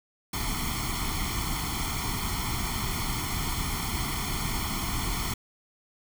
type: noise with comb filter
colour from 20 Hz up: pink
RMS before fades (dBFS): -30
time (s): 0.33-5.34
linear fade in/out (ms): 5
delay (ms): 0.92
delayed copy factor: +1
effects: none